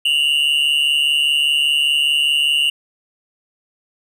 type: tone pair together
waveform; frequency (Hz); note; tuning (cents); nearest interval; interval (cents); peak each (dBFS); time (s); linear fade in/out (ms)
triangle; 2786 / 2931; F7 / F#7; -5 / -17; minor second; 88; -15; 0.05-2.7; 5
effects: none